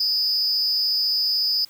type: tone with amplitude modulation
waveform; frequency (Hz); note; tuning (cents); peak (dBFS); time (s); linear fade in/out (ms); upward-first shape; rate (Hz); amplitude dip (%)
triangle; 4978; D#8; 0; -14; 0-1.65; 5; sine; 266; 90
effects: white hiss -52 dBFS RMS until 1.69 s